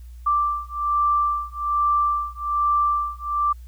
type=beating tone pair; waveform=sine; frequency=1174.7 / 1175.9 Hz; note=D6 / D6; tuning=0 / +2 cents; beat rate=1.2 Hz; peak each=-22 dBFS; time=0.26-3.53 s; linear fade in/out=10 ms; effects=added 60 Hz sine -37 dBFS peak until 3.67 s + white hiss -61 dBFS RMS until 3.67 s